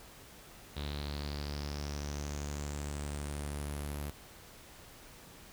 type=tone with low-pass filter sweep; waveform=sawtooth; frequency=72.7 Hz; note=D2; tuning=17 cents flat; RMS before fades=-39 dBFS; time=0.76-4.11 s; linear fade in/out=10 ms; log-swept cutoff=3800 to 12000 Hz; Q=6.3; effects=pink hiss -54 dBFS RMS until 5.52 s